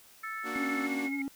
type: harmonic tone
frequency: 440 Hz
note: A4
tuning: in tune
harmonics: 3 / 4 / 5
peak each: -38 / -40 / -42 dBFS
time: 0.23-0.87 s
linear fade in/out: 10 ms
type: chord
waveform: sawtooth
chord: Bb augmented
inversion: none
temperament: equal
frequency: 233.1 / 293.7 / 370 Hz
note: Bb3 / D4 / F#4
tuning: 0 / 0 / 0 cents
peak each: -37 dBFS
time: 0.43-1.1 s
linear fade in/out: 50 ms
type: tone with tremolo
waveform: sine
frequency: 2166 Hz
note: C#7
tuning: 41 cents flat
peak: -32 dBFS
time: 0.55-1.22 s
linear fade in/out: 2 ms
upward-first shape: triangle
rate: 14 Hz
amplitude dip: 75%
type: tone with vibrato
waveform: triangle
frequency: 277.2 Hz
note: C#4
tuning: in tune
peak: -30 dBFS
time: 0.56-1.28 s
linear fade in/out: 0 ms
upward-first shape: sine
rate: 7.1 Hz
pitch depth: 29 cents each way
effects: white hiss -57 dBFS RMS until 1.35 s